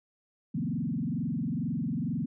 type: tone with frequency modulation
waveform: sine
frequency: 198.1 Hz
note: G3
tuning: 18 cents sharp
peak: -28 dBFS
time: 0.54-2.26 s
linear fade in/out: 10 ms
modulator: 22.2 Hz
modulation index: 2.8
effects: none